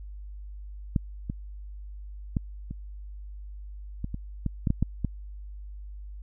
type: clicks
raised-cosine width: 5 ms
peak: -11 / -18 / -13 / -23 / -19 / -21 / -15 / -12 / -11 / -11 / -14 dBFS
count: 11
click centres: 0.962 / 1.299 / 2.368 / 2.71 / 4.044 / 4.144 / 4.463 / 4.672 / 4.704 / 4.826 / 5.047 s
effects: added 50 Hz sine -38 dBFS peak until 6.22 s